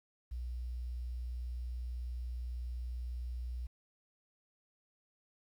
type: tone with quantisation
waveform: sine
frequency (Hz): 60.9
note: B1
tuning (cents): -24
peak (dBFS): -37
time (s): 0.31-3.67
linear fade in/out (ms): 10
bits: 11
effects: none